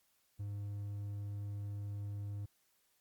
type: tone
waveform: triangle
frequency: 101.8 Hz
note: G#2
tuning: 34 cents flat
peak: -37 dBFS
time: 0.39-2.46 s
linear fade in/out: 10 ms
effects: white hiss -75 dBFS RMS until 3 s + Opus 48 kbps